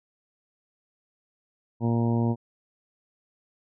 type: harmonic tone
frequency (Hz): 116.9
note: A#2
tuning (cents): +5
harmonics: 1 / 2 / 3 / 4 / 5 / 6 / 7 / 8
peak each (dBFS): -24 / -25 / -32 / -36 / -39 / -40 / -41 / -38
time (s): 1.8-2.36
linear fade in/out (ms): 50
effects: none